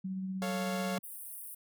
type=tone with tremolo; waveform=sine; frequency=189 Hz; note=F#3; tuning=37 cents sharp; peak=-33 dBFS; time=0.04-0.99 s; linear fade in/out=10 ms; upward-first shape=sine; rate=16 Hz; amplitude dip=25%
type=chord; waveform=sawtooth; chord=A augmented; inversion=none; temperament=equal; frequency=440 / 554.4 / 698.5 Hz; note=A4 / C#5 / E#5; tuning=0 / 0 / 0 cents; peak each=-38 / -34 / -35 dBFS; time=0.42-0.98 s; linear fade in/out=0 ms
type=high-pass noise; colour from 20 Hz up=pink; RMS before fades=-45 dBFS; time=1.03-1.55 s; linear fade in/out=10 ms; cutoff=8900 Hz; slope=96 dB/octave
effects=none